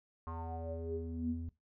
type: tone with low-pass filter sweep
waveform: square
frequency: 82.41 Hz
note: E2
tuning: in tune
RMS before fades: -40 dBFS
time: 0.27-1.49 s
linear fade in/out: 0 ms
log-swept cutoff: 1100 to 180 Hz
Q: 9.5
effects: noise-tail reverb RT60 0.2 s tail -19 dB re dry